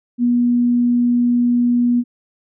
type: tone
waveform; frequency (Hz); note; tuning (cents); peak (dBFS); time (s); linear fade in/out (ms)
sine; 241.9; B3; -36; -12; 0.18-2.04; 50
effects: none

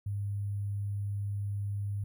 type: tone with sample-and-hold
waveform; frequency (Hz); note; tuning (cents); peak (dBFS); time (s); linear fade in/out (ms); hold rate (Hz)
sine; 101.1; G#2; -46; -31; 0.06-2.04; 5; 11025
effects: none

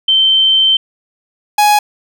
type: tone pair in turn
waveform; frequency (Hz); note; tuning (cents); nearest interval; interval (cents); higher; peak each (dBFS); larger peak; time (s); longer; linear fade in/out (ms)
sine / 45% pulse; 3107 / 834.7; G7 / G#5; -16 / +9; octave + major seventh; 2275; first; -7; neither; 0.08-0.77 / 1.58-1.79; first; 5
effects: none

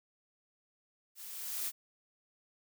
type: noise with level ramp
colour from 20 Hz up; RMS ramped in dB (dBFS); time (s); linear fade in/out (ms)
blue; -49 to -34; 1.15-1.72; 50
effects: none

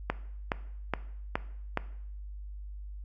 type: click train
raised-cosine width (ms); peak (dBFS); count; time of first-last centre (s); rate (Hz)
0.5; -12; 5; 0.1-1.774; 2.39
effects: noise-tail reverb RT60 0.7 s tail -17 dB re dry + added 50 Hz sine -39 dBFS peak until 3.04 s

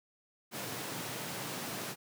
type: high-pass noise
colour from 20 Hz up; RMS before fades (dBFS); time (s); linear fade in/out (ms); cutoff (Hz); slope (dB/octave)
pink; -40; 0.51-1.96; 50; 110; 48
effects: none

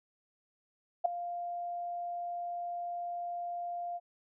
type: tone with ADSR envelope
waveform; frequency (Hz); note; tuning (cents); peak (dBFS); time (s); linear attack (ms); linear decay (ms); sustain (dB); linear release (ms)
sine; 698.5; F5; 0; -20; 1.04-4; 15; 5; -15; 39
effects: none

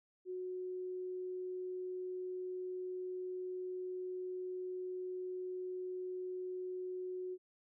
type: tone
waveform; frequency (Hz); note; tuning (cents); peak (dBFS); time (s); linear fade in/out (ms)
sine; 367; F#4; -14; -39; 0.25-7.38; 50
effects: none

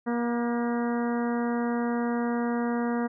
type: harmonic tone with a mistuned harmonic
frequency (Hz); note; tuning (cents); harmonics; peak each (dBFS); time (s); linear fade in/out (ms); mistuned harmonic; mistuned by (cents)
237.8; A#3; +35; 1 / 2 / 3 / 4 / 5 / 6 / 7 / 8; -26 / -32 / -36 / -38 / -40 / -42 / -43 / -44; 0.06-3.08; 20; 7; -39
effects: none

